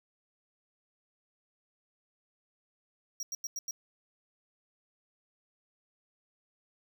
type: tone bursts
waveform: square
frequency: 5670 Hz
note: F8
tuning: 25 cents sharp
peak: -35 dBFS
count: 5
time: 3.2-3.71 s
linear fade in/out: 2 ms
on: 30 ms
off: 90 ms
effects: none